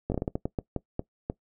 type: slowing click train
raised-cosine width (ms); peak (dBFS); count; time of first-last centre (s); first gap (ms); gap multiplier
2; -15; 12; 0.1-1.299; 19; 1.32
effects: noise-tail reverb RT60 0.1 s tail -20 dB re dry